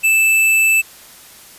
square tone, 2637 Hz, E7, in tune, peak -11 dBFS, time 0.03-0.82 s, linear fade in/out 20 ms, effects white hiss -41 dBFS RMS until 1.58 s + resampled to 32000 Hz

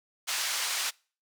white band-pass noise, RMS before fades -31 dBFS, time 0.27-0.91 s, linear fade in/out 20 ms, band 1000 to 7000 Hz, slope 12 dB/octave, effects noise-tail reverb RT60 0.4 s tail -26 dB re dry

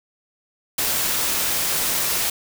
white noise, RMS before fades -22 dBFS, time 0.78-2.3 s, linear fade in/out 5 ms, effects none

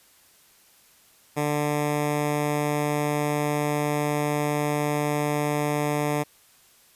10% pulse tone with notch filter, 147.9 Hz, D3, 13 cents sharp, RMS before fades -25 dBFS, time 1.36-6.24 s, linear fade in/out 20 ms, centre 4300 Hz, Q 1.4, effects white hiss -57 dBFS RMS until 6.95 s + resampled to 32000 Hz

